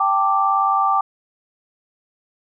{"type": "chord", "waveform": "sine", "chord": "G suspended second", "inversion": "none", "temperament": "equal with one note detuned", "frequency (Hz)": [784, 882.5, 1174.7], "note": ["G5", "A5", "D6"], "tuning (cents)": [0, 5, 0], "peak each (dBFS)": [-19, -23, -17], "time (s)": [0, 1.01], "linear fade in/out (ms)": 5, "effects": []}